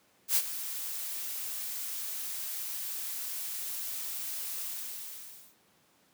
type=noise with ADSR envelope; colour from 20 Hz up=blue; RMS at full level=-24 dBFS; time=0.28-5.56 s; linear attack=82 ms; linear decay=55 ms; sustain=-13 dB; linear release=920 ms; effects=pink hiss -66 dBFS RMS until 6.13 s + high-pass 150 Hz 12 dB/octave